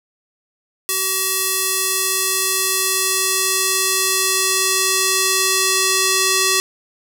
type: tone with band-pass filter sweep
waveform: square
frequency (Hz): 379.7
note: F#4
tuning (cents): +45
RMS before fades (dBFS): -18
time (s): 0.89-6.6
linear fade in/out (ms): 0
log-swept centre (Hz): 12000 to 6700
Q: 0.75
effects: none